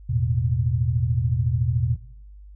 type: chord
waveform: sine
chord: E suspended fourth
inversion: none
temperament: just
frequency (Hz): 82.41 / 109.88 / 123.61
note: E2 / A2 / B2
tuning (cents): 0 / -2 / +2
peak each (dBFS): -26 / -24 / -22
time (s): 0.09-1.96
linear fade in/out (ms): 10
effects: noise-tail reverb RT60 0.7 s tail -19 dB re dry + added 50 Hz sine -41 dBFS peak until 2.55 s